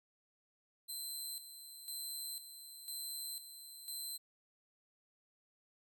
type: tone with tremolo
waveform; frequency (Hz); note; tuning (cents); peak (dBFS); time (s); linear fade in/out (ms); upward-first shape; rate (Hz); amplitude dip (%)
15% pulse; 4086; C8; -42; -35; 0.88-4.18; 20; square; 1; 65
effects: none